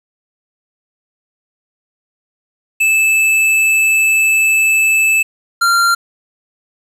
square tone pair in turn, 2624 / 1382.8 Hz, E7 / F6, -9 / -18 cents, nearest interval major seventh, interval 1109 cents, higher first, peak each -10 dBFS, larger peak neither, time 2.8-5.23 / 5.61-5.95 s, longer first, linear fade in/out 10 ms, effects low-pass 12000 Hz 12 dB/octave + 7-bit

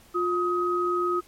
sine tone pair together, 354 / 1261.5 Hz, F4 / D#6, +23 / +23 cents, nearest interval octave + minor seventh, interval 2200 cents, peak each -25 dBFS, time 0.14-1.21 s, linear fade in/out 20 ms, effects pink hiss -55 dBFS RMS until 1.27 s + MP3 64 kbps

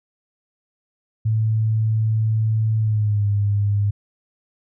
sine tone with pitch glide, 110 to 102.04 Hz, A2 to G#2, 0 to -30 cents, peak -16 dBFS, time 1.25-3.91 s, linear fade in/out 10 ms, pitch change -130 cents, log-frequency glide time 2.79-3.26 s, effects none

